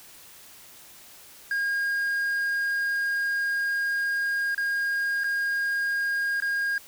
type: tone with dropouts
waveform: triangle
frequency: 1623 Hz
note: G#6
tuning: 40 cents flat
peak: -22 dBFS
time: 1.51-6.78 s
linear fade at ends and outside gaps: 2 ms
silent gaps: 4.547-4.578 / 5.236-5.242 / 6.402-6.422 s
effects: white hiss -49 dBFS RMS until 6.87 s